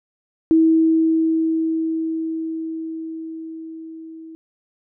sine tone with level ramp, 322.9 Hz, E4, 36 cents flat, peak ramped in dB -10 to -35 dBFS, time 0.51-4.35 s, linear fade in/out 0 ms, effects none

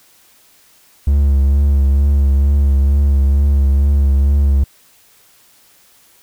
triangle tone with vibrato, 69.8 Hz, C#2, 13 cents sharp, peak -7 dBFS, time 1.07-4.64 s, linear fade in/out 5 ms, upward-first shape triangle, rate 2.2 Hz, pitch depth 40 cents each way, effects white hiss -50 dBFS RMS until 6.22 s

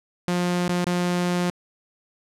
sawtooth tone with dropouts, 177.2 Hz, F3, 25 cents sharp, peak -17 dBFS, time 0.28-1.5 s, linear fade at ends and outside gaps 0 ms, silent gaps 0.68-0.692 / 0.843-0.867 s, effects low-pass 10000 Hz 12 dB/octave

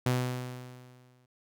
sawtooth tone with exponential decay, 125.6 Hz, B2, 30 cents sharp, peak -20 dBFS, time 0.06-1.26 s, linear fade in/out 5 ms, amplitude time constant 260 ms, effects none

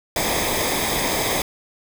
pink noise with comb filter, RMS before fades -22 dBFS, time 0.16-1.42 s, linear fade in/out 2 ms, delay 0.7 ms, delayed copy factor -0.65, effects none

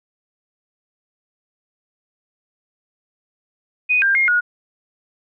sine tone with pitch steps, 2488 / 1592 / 2134 / 1448 Hz, D#7 / G6 / C7 / F#6, -1 / +26 / +34 / -38 cents, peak -13 dBFS, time 3.89-4.41 s, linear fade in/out 20 ms, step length 130 ms, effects none

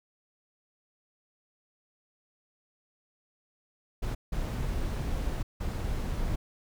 brown noise bursts at uneven times, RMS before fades -31 dBFS, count 3, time 4.02-4.15 / 4.32-5.43 / 5.6-6.36 s, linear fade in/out 10 ms, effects none

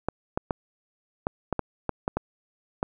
clicks, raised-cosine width 1 ms, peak -11 dBFS, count 10, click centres 0.086 / 0.375 / 0.508 / 1.269 / 1.527 / 1.593 / 1.893 / 2.079 / 2.17 / 2.829 s, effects none

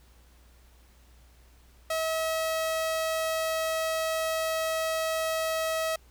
sawtooth tone, 643 Hz, E5, 43 cents flat, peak -23 dBFS, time 1.9-5.96 s, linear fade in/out 5 ms, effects added 60 Hz sine -55 dBFS peak until 6.1 s + pink hiss -62 dBFS RMS until 6.1 s

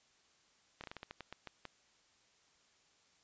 slowing click train, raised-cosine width 0.3 ms, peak -29 dBFS, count 11, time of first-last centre 0.81-1.653 s, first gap 28 ms, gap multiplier 1.23, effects white hiss -70 dBFS RMS until 3.23 s + resampled to 16000 Hz

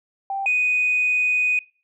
sine tone pair in turn, 784 / 2489 Hz, G5 / D#7, 0 / 0 cents, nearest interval octave + minor sixth, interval 2000 cents, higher second, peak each -23 / -16 dBFS, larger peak second, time 0.3-0.46 / 0.46-1.59 s, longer second, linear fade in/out 2 ms, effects noise-tail reverb RT60 0.4 s tail -23 dB re dry + tanh soft clip ceiling -12 dBFS

